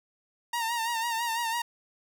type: tone with vibrato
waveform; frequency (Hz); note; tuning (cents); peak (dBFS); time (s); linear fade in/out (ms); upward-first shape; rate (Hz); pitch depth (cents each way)
sawtooth; 925; A#5; -14; -24; 0.53-1.62; 5; sine; 6; 57
effects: none